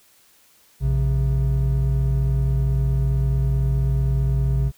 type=tone pair together; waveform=triangle; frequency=58.99 / 134.5 Hz; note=A#1 / C3; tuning=+21 / +48 cents; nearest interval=octave + major second; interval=1427 cents; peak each=-18 / -18 dBFS; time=0.8-4.72 s; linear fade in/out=50 ms; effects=white hiss -56 dBFS RMS until 4.77 s